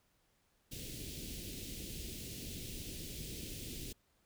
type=band-stop noise; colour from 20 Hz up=pink; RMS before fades=-45 dBFS; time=0.71-3.93 s; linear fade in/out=10 ms; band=420 to 2700 Hz; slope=24 dB/octave; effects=pink hiss -75 dBFS RMS until 4.25 s